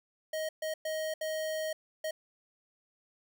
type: tone bursts at uneven times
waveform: square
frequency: 628 Hz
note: D#5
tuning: 16 cents sharp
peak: -33 dBFS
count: 5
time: 0.33-0.49 / 0.62-0.74 / 0.85-1.14 / 1.21-1.73 / 2.04-2.11 s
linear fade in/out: 5 ms
effects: none